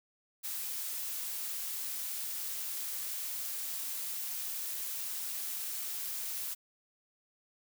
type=noise; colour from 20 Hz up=blue; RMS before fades=-38 dBFS; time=0.43-6.55 s; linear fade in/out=20 ms; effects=none